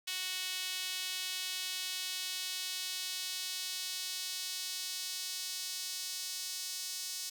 sawtooth tone with high-pass filter sweep, 370 Hz, F#4, in tune, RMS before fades -39 dBFS, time 0.07-7.3 s, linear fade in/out 10 ms, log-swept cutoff 3100 to 5100 Hz, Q 1.5, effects none

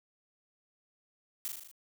blue noise with echo, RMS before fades -36 dBFS, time 1.45-1.48 s, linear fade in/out 0 ms, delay 39 ms, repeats 6, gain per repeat -3 dB, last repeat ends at 1.714 s, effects none

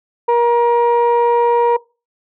sine tone pair together, 474 / 948 Hz, A#4 / A#5, +29 / +29 cents, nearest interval octave, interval 1200 cents, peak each -11 dBFS, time 0.28-1.77 s, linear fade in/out 10 ms, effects noise-tail reverb RT60 0.3 s tail -23 dB re dry + tanh soft clip ceiling -7 dBFS

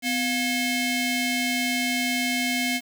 sawtooth ring-modulated tone, 958 Hz, A#5, 47 cents sharp, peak -16 dBFS, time 0.02-2.81 s, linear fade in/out 50 ms, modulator 1210 Hz, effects 8-bit

